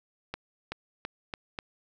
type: accelerating click train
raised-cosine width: 0.3 ms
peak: -18 dBFS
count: 5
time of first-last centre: 0.34-1.588 s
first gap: 380 ms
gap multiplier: 0.87
effects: none